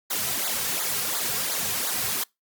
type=noise with flanger; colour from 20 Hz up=white; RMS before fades=-27 dBFS; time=0.1-2.24 s; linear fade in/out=10 ms; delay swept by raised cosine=0.35 to 3.45 ms; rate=2.8 Hz; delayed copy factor=-0.95; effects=noise-tail reverb RT60 0.2 s tail -25 dB re dry + Opus 48 kbps